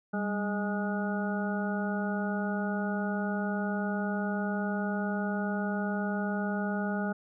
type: harmonic tone with a mistuned harmonic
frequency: 207.3 Hz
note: G#3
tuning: 3 cents flat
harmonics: 1 / 2 / 3 / 4 / 6 / 7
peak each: -30 / -39 / -38 / -39 / -44 / -38 dBFS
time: 0.13-7.13 s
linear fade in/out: 10 ms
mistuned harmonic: 1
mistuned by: -67 cents
effects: none